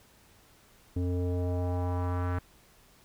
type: tone with low-pass filter sweep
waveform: square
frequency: 89.2 Hz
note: F2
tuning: 37 cents sharp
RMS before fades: -30 dBFS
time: 0.96-2.39 s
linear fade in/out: 5 ms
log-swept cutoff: 350 to 1500 Hz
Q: 2.3
effects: pink hiss -60 dBFS RMS until 3.04 s